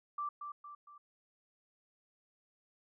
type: tone with echo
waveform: sine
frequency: 1172 Hz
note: D6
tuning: 4 cents flat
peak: -35 dBFS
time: 0.18-0.29 s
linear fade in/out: 5 ms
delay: 230 ms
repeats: 3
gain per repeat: -6 dB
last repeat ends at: 0.98 s
effects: none